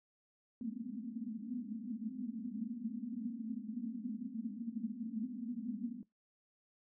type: band-pass noise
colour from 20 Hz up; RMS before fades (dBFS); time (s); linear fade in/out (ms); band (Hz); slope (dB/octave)
white; -42; 0.61-6.03; 2; 210 to 250; 96
effects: noise-tail reverb RT60 0.2 s tail -22 dB re dry